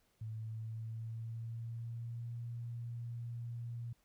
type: tone with pitch glide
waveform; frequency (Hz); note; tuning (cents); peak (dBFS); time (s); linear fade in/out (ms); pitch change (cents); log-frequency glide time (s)
sine; 110.2 to 118.11; A2 to A#2; +3 to +23; -40; 0.21-3.93; 5; +120; 0.31-2.34
effects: pink hiss -75 dBFS RMS until 4.04 s